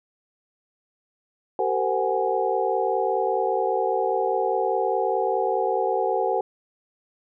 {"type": "tone cluster", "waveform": "sine", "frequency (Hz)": [385.9, 455.5, 515, 747, 832], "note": ["G4", "A#4", "C5", "F#5", "G#5"], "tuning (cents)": [-27, -40, -28, 16, 3], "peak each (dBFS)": -27, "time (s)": [1.59, 6.41], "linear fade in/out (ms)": 2, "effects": []}